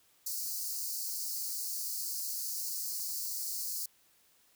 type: high-pass noise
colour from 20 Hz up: white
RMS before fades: -37 dBFS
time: 0.26-3.86 s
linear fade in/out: 5 ms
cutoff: 4300 Hz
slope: 96 dB/octave
effects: white hiss -67 dBFS RMS until 4.55 s